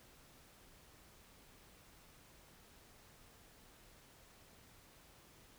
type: silence
effects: pink hiss -63 dBFS RMS until 5.58 s